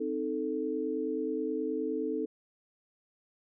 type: chord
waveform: sine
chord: A diminished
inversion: first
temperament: equal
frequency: 261.6 / 311.1 / 440 Hz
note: C4 / Eb4 / A4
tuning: 0 / 0 / 0 cents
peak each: -36 / -34 / -33 dBFS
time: 0-2.26 s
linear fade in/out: 10 ms
effects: none